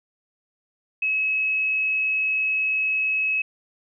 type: tone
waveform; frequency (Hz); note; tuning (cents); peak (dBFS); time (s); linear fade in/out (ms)
sine; 2571; E7; -44; -20; 1.02-3.42; 5
effects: none